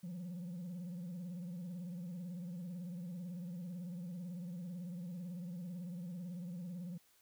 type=tone with vibrato; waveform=sine; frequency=176.4 Hz; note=F3; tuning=18 cents sharp; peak=-39 dBFS; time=0.03-6.98 s; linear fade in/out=10 ms; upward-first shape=sine; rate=18 Hz; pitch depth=100 cents each way; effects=tanh soft clip ceiling -41 dBFS + white hiss -70 dBFS RMS until 7.21 s